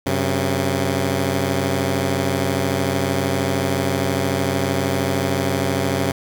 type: tone pair together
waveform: 10% pulse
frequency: 94.4 / 135.04 Hz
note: F#2 / C#3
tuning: +35 / -45 cents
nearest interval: tritone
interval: 620 cents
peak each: -13 dBFS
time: 0.06-6.12 s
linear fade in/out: 5 ms
effects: none